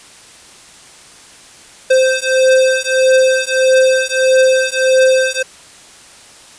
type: beating tone pair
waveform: square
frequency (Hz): 520 / 521.6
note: C5 / C5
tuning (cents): -11 / -5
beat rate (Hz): 1.6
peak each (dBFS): -13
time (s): 1.9-5.43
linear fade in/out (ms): 10
effects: white hiss -40 dBFS RMS until 6.58 s + resampled to 22050 Hz